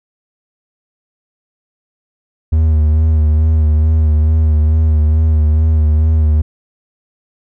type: tone with vibrato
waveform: triangle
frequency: 77.78 Hz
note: D#2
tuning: in tune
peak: -6 dBFS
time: 2.52-6.42 s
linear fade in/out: 10 ms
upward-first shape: sine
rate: 2.3 Hz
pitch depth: 38 cents each way
effects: none